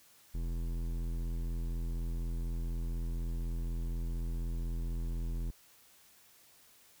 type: tone with hard clipping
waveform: sine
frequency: 42.05 Hz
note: E1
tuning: 35 cents sharp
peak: -35 dBFS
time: 0.34-5.51 s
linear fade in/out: 10 ms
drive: 14 dB
effects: white hiss -62 dBFS RMS until 7 s